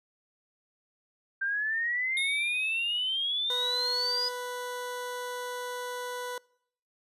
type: exponential sweep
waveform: sine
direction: up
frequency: 1568 to 4978 Hz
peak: -27 dBFS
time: 1.41-4.29 s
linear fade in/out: 10 ms
type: tone with exponential decay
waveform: square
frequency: 3664 Hz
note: A#7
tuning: 31 cents flat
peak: -30 dBFS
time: 2.17-3.92 s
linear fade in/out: 1 ms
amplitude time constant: 380 ms
type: tone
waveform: 20% pulse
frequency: 493.9 Hz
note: B4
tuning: in tune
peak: -29 dBFS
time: 3.5-6.38 s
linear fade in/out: 2 ms
effects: noise-tail reverb RT60 0.7 s tail -25 dB re dry + resampled to 32000 Hz